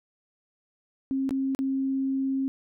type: tone with dropouts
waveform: sine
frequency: 268.3 Hz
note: C4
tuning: 44 cents sharp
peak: -24 dBFS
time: 1.11-2.48 s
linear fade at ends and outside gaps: 0 ms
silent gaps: 1.292-1.308 / 1.549-1.59 s
effects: none